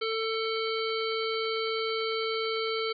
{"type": "harmonic tone with a mistuned harmonic", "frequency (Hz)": 445.5, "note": "A4", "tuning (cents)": 22, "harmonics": [1, 3, 5, 7, 9, 10], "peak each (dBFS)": [-30, -35, -37, -38, -40, -40], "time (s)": [0.01, 2.93], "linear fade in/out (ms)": 10, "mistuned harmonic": 10, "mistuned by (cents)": 16, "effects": []}